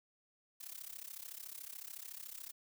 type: noise with amplitude modulation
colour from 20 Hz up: blue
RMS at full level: -45 dBFS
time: 0.6-2.52 s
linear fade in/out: 10 ms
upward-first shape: sine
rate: 33.8 Hz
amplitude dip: 90%
effects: none